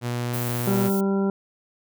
sawtooth tone, 120.9 Hz, B2, 36 cents flat, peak -21 dBFS, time 0.01-0.91 s, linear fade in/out 50 ms
violet noise, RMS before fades -33 dBFS, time 0.33-1.01 s, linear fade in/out 10 ms
harmonic tone, 196 Hz, G3, in tune, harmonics 1 / 2 / 3 / 4 / 5 / 7, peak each -21 / -25 / -35 / -37 / -38 / -38 dBFS, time 0.67-1.3 s, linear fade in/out 2 ms
effects none

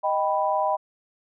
sine chord, Eb augmented, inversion none, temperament equal, 622.3 / 784 / 987.8 Hz, Eb5 / G5 / B5, 0 / 0 / 0 cents, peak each -25 dBFS, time 0.03-0.77 s, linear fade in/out 20 ms, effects none

